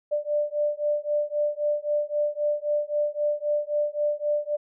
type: beating tone pair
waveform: sine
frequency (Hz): 590 / 593.8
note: D5 / D5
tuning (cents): +8 / +19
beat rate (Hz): 3.8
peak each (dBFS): -26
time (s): 0.11-4.57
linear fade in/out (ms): 20
effects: none